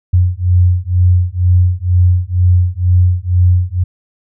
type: beating tone pair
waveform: sine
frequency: 88.8 / 90.9 Hz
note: F2 / F#2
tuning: +29 / -30 cents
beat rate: 2.1 Hz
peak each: -11 dBFS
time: 0.13-3.84 s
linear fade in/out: 10 ms
effects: none